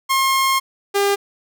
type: tone pair in turn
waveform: sawtooth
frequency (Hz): 1071 / 401.2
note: C6 / G4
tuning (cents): +40 / +40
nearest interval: octave + perfect fourth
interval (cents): 1700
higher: first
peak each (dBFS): -11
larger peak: neither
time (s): 0.09-0.6 / 0.94-1.16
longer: first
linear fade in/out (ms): 20
effects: none